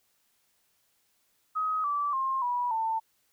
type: tone with pitch steps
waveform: sine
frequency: 1264 / 1159.1 / 1062.9 / 974.7 / 893.8 Hz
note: D#6 / D6 / C6 / B5 / A5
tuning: +27 / -23 / +27 / -23 / +27 cents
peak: -26 dBFS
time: 1.55-3 s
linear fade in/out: 20 ms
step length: 290 ms
effects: white hiss -71 dBFS RMS until 3.32 s